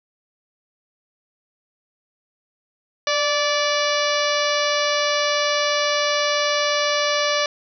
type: harmonic tone with a mistuned harmonic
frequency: 581 Hz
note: D5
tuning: 19 cents flat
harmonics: 1 / 2 / 3 / 4 / 5 / 6 / 7 / 8 / 9 / 10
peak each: -22 / -25 / -27 / -28 / -29 / -30 / -30 / -31 / -32 / -32 dBFS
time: 3.07-7.46 s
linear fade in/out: 2 ms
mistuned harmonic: 1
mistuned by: +26 cents
effects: none